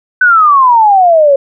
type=exponential sweep; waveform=sine; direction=down; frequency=1523 to 541 Hz; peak=-3 dBFS; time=0.21-1.36 s; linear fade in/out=5 ms; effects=none